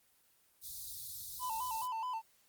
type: band-stop noise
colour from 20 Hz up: white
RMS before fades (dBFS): -45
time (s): 0.61-1.88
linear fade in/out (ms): 50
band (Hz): 140 to 3600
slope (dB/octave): 96
type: tone with vibrato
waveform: triangle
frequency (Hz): 948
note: A#5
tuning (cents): +29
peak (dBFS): -34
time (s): 1.39-2.22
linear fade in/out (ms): 50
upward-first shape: square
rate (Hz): 4.7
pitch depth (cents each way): 100
effects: white hiss -70 dBFS RMS until 2.48 s + Opus 24 kbps